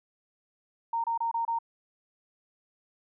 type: tone bursts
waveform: sine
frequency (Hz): 923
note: A#5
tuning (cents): -17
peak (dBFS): -26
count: 5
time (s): 0.93-1.588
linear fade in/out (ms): 5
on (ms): 110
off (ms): 27
effects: none

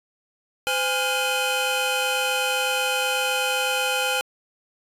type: tone cluster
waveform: 45% pulse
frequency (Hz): 514 / 820 / 1410 / 2508 / 3053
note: C5 / G#5 / F6 / D#7 / G7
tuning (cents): -31 / -22 / +16 / +13 / -46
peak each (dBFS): -28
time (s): 0.67-4.21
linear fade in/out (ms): 0
effects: resampled to 32000 Hz

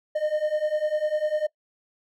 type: beating tone pair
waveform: triangle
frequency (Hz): 604 / 614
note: D5 / D#5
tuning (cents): +48 / -23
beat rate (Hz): 10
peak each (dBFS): -25 / -23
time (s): 0.15-1.47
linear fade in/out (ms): 10
effects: noise-tail reverb RT60 0.1 s tail -22 dB re dry

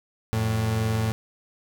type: tone pair together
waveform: 35% pulse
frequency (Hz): 88.48 / 111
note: F2 / A2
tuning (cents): +23 / +16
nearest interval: major third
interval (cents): 393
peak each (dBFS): -30 / -21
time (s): 0.33-1.12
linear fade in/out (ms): 0
effects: none

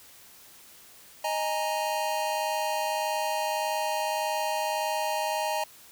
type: chord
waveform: square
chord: D# suspended fourth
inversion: none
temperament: equal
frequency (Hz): 622.3 / 830.6 / 932.3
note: D#5 / G#5 / A#5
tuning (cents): 0 / 0 / 0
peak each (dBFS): -32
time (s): 1.24-5.64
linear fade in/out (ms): 5
effects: white hiss -52 dBFS RMS until 5.91 s

